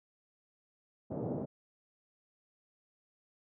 pink band-pass noise, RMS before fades -37 dBFS, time 1.1-1.46 s, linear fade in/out 20 ms, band 120 to 630 Hz, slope 24 dB/octave, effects none

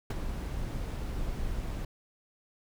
brown noise with ADSR envelope, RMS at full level -25 dBFS, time 0.1-1.85 s, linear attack 6 ms, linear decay 22 ms, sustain -9 dB, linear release 5 ms, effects none

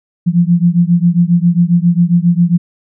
sine beating tone pair, 170 / 177.4 Hz, F3 / F3, -46 / +27 cents, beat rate 7.4 Hz, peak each -10 / -11 dBFS, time 0.26-2.58 s, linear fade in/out 20 ms, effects none

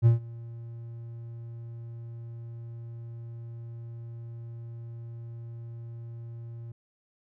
triangle tone with ADSR envelope, 116.54 Hz, A#2, in tune, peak -12 dBFS, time 0.02-6.72 s, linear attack 41 ms, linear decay 130 ms, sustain -24 dB, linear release 5 ms, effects none

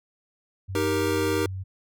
sine tone with pitch glide, 95.6 to 94.61 Hz, G2 to F#2, -43 to +39 cents, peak -30 dBFS, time 0.68-1.64 s, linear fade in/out 20 ms, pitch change -18 cents, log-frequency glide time 0.8-1.07 s
square chord, Eb major, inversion none, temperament equal with one note detuned, 311.1 / 392 / 469.9 Hz, Eb4 / G4 / Bb4, 0 / 0 / +14 cents, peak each -28 dBFS, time 0.75-1.46 s, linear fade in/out 2 ms
effects none

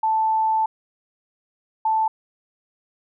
sine tone bursts at uneven times, 880 Hz, A5, in tune, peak -17 dBFS, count 2, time 0.03-0.66 / 1.85-2.08 s, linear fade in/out 5 ms, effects none

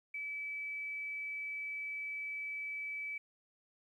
sine tone, 2300 Hz, D7, 37 cents flat, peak -38 dBFS, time 0.14-3.18 s, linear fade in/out 5 ms, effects 12-bit

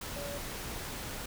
sine tone in noise, 571 Hz, D5, 49 cents flat, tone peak -40 dBFS, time 0.16-0.38 s, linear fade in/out 5 ms, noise pink, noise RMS -40 dBFS, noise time 0.01-1.26 s, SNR -3 dB, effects none

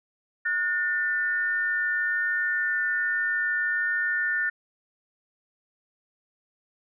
sine tone pair together, 1453 / 1799.7 Hz, F#6 / A6, -32 / +39 cents, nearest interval major third, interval 371 cents, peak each -27 / -25 dBFS, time 0.45-4.5 s, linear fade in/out 10 ms, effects none

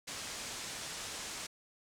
white low-pass noise, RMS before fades -43 dBFS, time 0.07-1.47 s, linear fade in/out 10 ms, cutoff 8300 Hz, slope 24 dB/octave, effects none

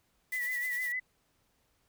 blue noise with tremolo, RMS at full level -43 dBFS, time 0.32-0.92 s, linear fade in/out 0 ms, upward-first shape sine, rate 10 Hz, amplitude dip 55%
sine tone with vibrato, 1973 Hz, B6, 2 cents flat, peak -31 dBFS, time 0.32-1 s, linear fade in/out 10 ms, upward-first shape sine, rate 6.5 Hz, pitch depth 43 cents each way
effects pink hiss -73 dBFS RMS until 1.88 s

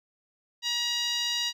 10% pulse tone with band-pass filter, 954 Hz, A#5, 40 cents sharp, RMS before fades -29 dBFS, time 0.62-1.53 s, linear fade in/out 50 ms, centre 4000 Hz, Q 1.5, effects none

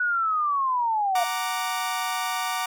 sine linear sweep, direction down, 1480 to 689 Hz, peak -21 dBFS, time 0-1.24 s, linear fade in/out 5 ms
sawtooth chord, Gb augmented, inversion none, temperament equal, 740 / 932.3 / 1174.7 Hz, Gb5 / Bb5 / D6, 0 / 0 / 0 cents, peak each -26 / -27 / -26 dBFS, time 1.15-2.66 s, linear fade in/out 5 ms
effects none

